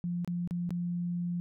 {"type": "tone with dropouts", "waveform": "sine", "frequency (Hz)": 174.61, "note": "F3", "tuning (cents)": 0, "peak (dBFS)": -30, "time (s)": [0.04, 1.4], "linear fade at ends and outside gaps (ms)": 0, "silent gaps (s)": [[0.247, 0.276], [0.475, 0.509], [0.693, 0.706]], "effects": []}